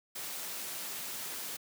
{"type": "noise", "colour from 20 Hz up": "white", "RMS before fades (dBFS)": -40, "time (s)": [0.15, 1.57], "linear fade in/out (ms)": 10, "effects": ["high-pass 150 Hz 12 dB/octave"]}